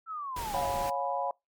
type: linear sweep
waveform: sine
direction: down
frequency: 1346 to 609 Hz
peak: -34 dBFS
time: 0.06-0.7 s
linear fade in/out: 50 ms
type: noise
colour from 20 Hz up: pink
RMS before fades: -39 dBFS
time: 0.36-0.9 s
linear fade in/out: 5 ms
type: chord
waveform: sine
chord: C# dominant seventh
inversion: none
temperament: equal with one note detuned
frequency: 554.4 / 711.1 / 830.6 / 987.8 Hz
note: C#5 / E#5 / G#5 / B5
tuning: 0 / +31 / 0 / 0 cents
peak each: -34 dBFS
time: 0.54-1.31 s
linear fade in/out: 2 ms
effects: noise-tail reverb RT60 0.2 s tail -25 dB re dry + MP3 96 kbps